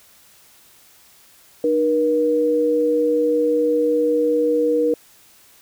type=tone pair together; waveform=sine; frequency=303.9 / 478.7 Hz; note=D#4 / A#4; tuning=-41 / +46 cents; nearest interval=minor sixth; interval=787 cents; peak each=-21 / -16 dBFS; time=1.64-4.94 s; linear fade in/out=2 ms; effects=white hiss -51 dBFS RMS until 5.61 s